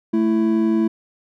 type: tone pair together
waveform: triangle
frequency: 220 / 331.5 Hz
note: A3 / E4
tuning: 0 / +10 cents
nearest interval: perfect fifth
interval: 710 cents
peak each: -16 dBFS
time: 0.13-0.88 s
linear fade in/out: 10 ms
effects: none